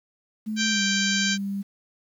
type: tone with pitch glide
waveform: sine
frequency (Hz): 216.3 to 198.35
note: A3 to G3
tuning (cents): -29 to +21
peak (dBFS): -26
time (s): 0.46-1.63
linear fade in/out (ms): 20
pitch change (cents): -150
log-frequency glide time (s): 0.69-0.83
type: harmonic tone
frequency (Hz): 784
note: G5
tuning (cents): 0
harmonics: 2 / 3 / 4 / 5 / 6 / 7 / 8 / 9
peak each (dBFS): -27 / -31 / -29 / -31 / -31 / -35 / -31 / -34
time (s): 0.56-1.38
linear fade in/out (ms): 50
effects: 9-bit